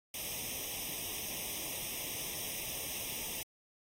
white noise with comb filter, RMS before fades -40 dBFS, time 0.14-3.43 s, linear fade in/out 2 ms, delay 0.34 ms, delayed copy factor +0.9, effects AAC 48 kbps

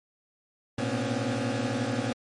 25% pulse tone cluster, 111.7 / 123.3 / 240.6 / 258.8 / 279.4 Hz, A2 / B2 / B3 / C4 / C#4, +27 / -2 / -45 / -19 / +14 cents, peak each -30 dBFS, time 0.78-2.13 s, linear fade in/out 5 ms, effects low-pass 8000 Hz 12 dB/octave + MP3 48 kbps

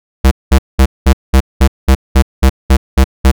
square tone bursts, 66.1 Hz, C2, 18 cents sharp, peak -4 dBFS, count 12, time 0.24-3.316 s, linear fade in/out 10 ms, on 73 ms, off 200 ms, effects none

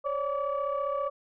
sine tone cluster, 544 / 579 / 1151 Hz, C#5 / D5 / D6, -33 / -25 / -35 cents, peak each -31 dBFS, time 0.04-1.1 s, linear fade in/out 20 ms, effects tanh soft clip ceiling -21 dBFS

